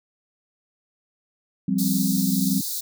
sine chord, F suspended second, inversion none, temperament equal, 174.61 / 196 / 261.6 Hz, F3 / G3 / C4, 0 / 0 / 0 cents, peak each -26 / -22 / -25 dBFS, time 1.68-2.61 s, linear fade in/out 5 ms
white high-pass noise, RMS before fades -29 dBFS, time 1.78-2.81 s, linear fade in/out 10 ms, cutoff 3700 Hz, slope 96 dB/octave
effects none

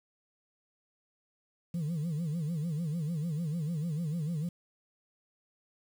sine tone with vibrato, 160 Hz, D#3, 49 cents sharp, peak -28 dBFS, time 1.74-4.49 s, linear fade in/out 5 ms, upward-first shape sine, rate 6.7 Hz, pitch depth 160 cents each way, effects tanh soft clip ceiling -29 dBFS + 9-bit

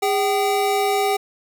square tone pair together, 408 / 770.2 Hz, G#4 / G5, -31 / -31 cents, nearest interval major seventh, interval 1100 cents, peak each -21 dBFS, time 0.02-1.17 s, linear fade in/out 10 ms, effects none

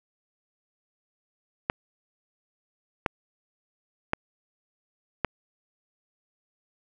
clicks, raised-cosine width 0.5 ms, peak -8 dBFS, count 4, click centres 1.699 / 3.062 / 4.134 / 5.247 s, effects none

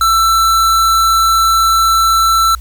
square tone, 1334 Hz, E6, 20 cents sharp, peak -9 dBFS, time 0.01-2.55 s, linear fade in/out 2 ms, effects added 60 Hz sine -25 dBFS peak until 2.6 s + white hiss -46 dBFS RMS until 2.6 s

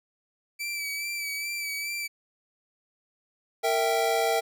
sawtooth tone with vibrato, 2312 Hz, D7, 28 cents flat, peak -27 dBFS, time 0.59-2.08 s, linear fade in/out 20 ms, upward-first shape sine, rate 2.4 Hz, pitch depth 33 cents each way
square chord, E diminished, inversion second, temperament equal with one note detuned, 459.2 / 659.3 / 784 Hz, Bb4 / E5 / G5, -26 / 0 / 0 cents, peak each -28 dBFS, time 3.63-4.41 s, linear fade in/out 20 ms
effects none

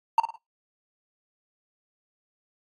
triangle tone with echo, 913 Hz, A#5, 36 cents flat, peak -12 dBFS, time 0.18-0.2 s, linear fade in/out 2 ms, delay 53 ms, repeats 3, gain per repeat -9 dB, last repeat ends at 0.359 s, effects noise-tail reverb RT60 0.2 s tail -22 dB re dry + AAC 32 kbps

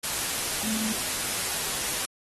sine tone in noise, 218.8 Hz, A3, 9 cents flat, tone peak -29 dBFS, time 0.63-0.93 s, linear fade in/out 10 ms, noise white, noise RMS -29 dBFS, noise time 0.03-2.06 s, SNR -3 dB, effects AAC 32 kbps

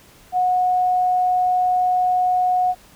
sine tone, 730 Hz, F#5, 24 cents flat, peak -15 dBFS, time 0.32-2.75 s, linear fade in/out 50 ms, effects pink hiss -49 dBFS RMS until 2.95 s

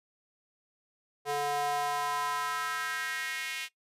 square tone with high-pass filter sweep, 144.8 Hz, D3, 24 cents flat, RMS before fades -33 dBFS, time 1.25-3.69 s, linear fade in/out 50 ms, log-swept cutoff 540 to 2500 Hz, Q 2.9, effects noise-tail reverb RT60 0.1 s tail -17 dB re dry + resampled to 32000 Hz

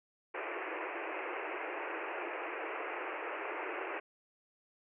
pink band-pass noise, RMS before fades -40 dBFS, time 0.34-4 s, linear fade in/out 10 ms, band 320 to 2700 Hz, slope 96 dB/octave, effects none

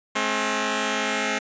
5% pulse tone pair together, 214 / 267.6 Hz, A3 / C4, -48 / +39 cents, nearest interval major third, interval 387 cents, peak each -14 dBFS, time 0.15-1.39 s, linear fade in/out 10 ms, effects resampled to 16000 Hz

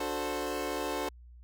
25% pulse chord, D dominant seventh, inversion none, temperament equal with one note detuned, 293.7 / 366.2 / 440 / 523.3 Hz, D4 / F#4 / A4 / C5, 0 / -18 / 0 / 0 cents, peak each -34 dBFS, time 0-1.09 s, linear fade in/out 5 ms, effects added 60 Hz sine -49 dBFS peak until 1.43 s

